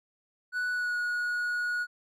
triangle tone with pitch glide, 1480 to 1453.7 Hz, F#6 to F#6, 0 to -31 cents, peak -26 dBFS, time 0.52-1.87 s, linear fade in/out 50 ms, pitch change -31 cents, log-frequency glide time 0.71-0.97 s, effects none

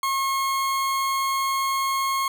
40% pulse tone, 1083 Hz, C#6, 41 cents flat, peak -21 dBFS, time 0.03-2.28 s, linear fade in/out 2 ms, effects none

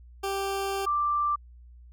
20% pulse / sine tone pair in turn, 392 / 1177.6 Hz, G4 / D6, 0 / +4 cents, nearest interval octave + perfect fifth, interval 1904 cents, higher second, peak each -23 dBFS, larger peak neither, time 0.23-0.86 / 0.86-1.36 s, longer first, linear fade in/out 10 ms, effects added 60 Hz sine -47 dBFS peak until 1.92 s

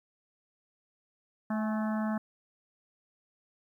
harmonic tone with a mistuned harmonic, 217.2 Hz, A3, 22 cents flat, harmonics 1 / 3 / 4 / 5 / 6 / 7 / 8, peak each -29 / -39 / -41 / -43 / -45 / -46 / -47 dBFS, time 1.5-2.18 s, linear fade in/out 5 ms, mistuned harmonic 4, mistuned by -46 cents, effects 11-bit

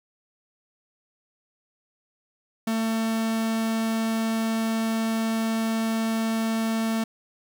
45% pulse tone, 224 Hz, A3, 31 cents sharp, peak -23 dBFS, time 2.67-7.04 s, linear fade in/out 5 ms, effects 10-bit

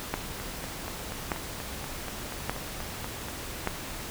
two click trains, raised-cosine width 0.5 ms, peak -12 / -21 dBFS, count 4 / 13, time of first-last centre 0.14-3.674 / 0.4-3.285 s, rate 0.849 / 4.16 Hz, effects pink hiss -38 dBFS RMS until 4.1 s

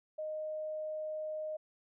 sine tone, 619 Hz, D#5, 9 cents flat, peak -36 dBFS, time 0.18-1.57 s, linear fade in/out 10 ms, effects none

